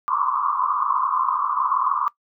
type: band-pass noise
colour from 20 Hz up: white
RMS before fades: -22 dBFS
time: 0.08-2.08 s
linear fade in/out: 0 ms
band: 1000 to 1200 Hz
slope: 96 dB/octave
effects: noise-tail reverb RT60 0.1 s tail -20 dB re dry